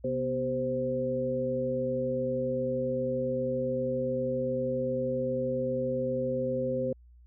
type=harmonic tone with a mistuned harmonic; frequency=130 Hz; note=C3; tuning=11 cents flat; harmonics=1 / 2 / 3 / 4; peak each=-37 / -34 / -37 / -29 dBFS; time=0.04-6.93 s; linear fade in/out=5 ms; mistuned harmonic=2; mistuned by=-86 cents; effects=added 60 Hz sine -52 dBFS peak until 7.26 s